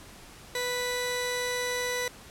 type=tone pair together; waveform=sawtooth; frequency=493.9 / 1975.5 Hz; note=B4 / B6; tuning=0 / 0 cents; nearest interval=2 octaves; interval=2400 cents; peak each=-27 dBFS; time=0.55-2.08 s; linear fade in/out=2 ms; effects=pink hiss -49 dBFS RMS until 2.3 s + low-pass 12000 Hz 12 dB/octave